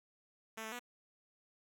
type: tone with pitch steps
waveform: 5% pulse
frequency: 222 / 219.6 / 243.8 Hz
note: A3 / A3 / B3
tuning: +16 / -3 / -22 cents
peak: -31 dBFS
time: 0.57-0.795 s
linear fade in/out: 10 ms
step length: 75 ms
effects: none